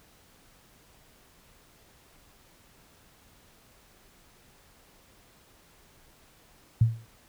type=tone with exponential decay; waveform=sine; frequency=113.9 Hz; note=A#2; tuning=40 cents flat; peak=-14 dBFS; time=6.81-7.06 s; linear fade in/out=5 ms; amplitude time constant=53 ms; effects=pink hiss -59 dBFS RMS until 7.28 s